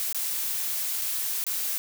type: noise with dropouts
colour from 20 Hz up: blue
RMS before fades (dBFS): -29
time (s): 0-1.78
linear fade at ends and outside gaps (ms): 0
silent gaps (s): 0.127-0.146 / 1.014-1.018 / 1.44-1.466
effects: none